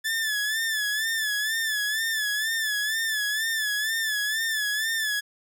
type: tone with vibrato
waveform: sawtooth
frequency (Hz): 1741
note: A6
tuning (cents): -19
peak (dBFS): -21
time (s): 0.04-5.21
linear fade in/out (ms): 20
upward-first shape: sine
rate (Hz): 2.1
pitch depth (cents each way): 73
effects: none